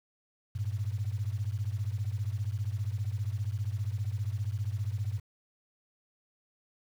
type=beating tone pair; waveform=sine; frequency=98 / 113 Hz; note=G2 / A2; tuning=0 / +47 cents; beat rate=15 Hz; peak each=-32 / -34 dBFS; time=0.55-5.2 s; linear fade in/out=10 ms; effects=9-bit